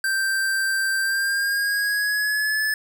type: tone with pitch glide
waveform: square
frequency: 1568 to 1729.8 Hz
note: G6 to A6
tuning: 0 to -30 cents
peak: -21 dBFS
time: 0.04-2.74 s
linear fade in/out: 2 ms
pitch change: +170 cents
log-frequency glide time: 1-2.63 s
effects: none